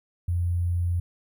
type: tone with sample-and-hold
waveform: sine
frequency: 87.31 Hz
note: F2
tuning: in tune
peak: -22 dBFS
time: 0.28-1 s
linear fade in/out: 5 ms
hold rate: 11025 Hz
effects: none